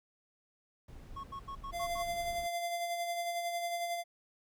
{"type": "noise", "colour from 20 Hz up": "brown", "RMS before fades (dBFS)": -49, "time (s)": [0.88, 2.47], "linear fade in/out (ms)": 5}
{"type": "tone bursts", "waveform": "triangle", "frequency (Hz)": 1098, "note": "C#6", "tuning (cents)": -17, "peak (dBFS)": -38, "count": 6, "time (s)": [1.16, 2.028], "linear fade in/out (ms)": 10, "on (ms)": 78, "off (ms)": 80}
{"type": "tone with tremolo", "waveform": "square", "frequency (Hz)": 690, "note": "F5", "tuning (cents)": -21, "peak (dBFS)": -33, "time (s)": [1.72, 4.04], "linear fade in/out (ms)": 50, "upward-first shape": "sine", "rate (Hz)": 11, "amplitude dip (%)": 40}
{"effects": []}